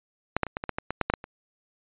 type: clicks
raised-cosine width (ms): 0.5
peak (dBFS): -8 / -8 / -20 / -14 / -16 / -13 / -14 / -13 / -8 / -8 / -6 / -23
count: 12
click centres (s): 0.366 / 0.433 / 0.467 / 0.569 / 0.639 / 0.693 / 0.785 / 0.906 / 1.013 / 1.1 / 1.138 / 1.241
effects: resampled to 8000 Hz